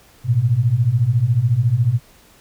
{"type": "beating tone pair", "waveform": "sine", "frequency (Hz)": [110, 124], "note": ["A2", "B2"], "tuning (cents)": [0, 7], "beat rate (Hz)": 14, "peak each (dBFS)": [-18, -15], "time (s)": [0.24, 2], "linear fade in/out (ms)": 50, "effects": ["pink hiss -50 dBFS RMS until 2.4 s"]}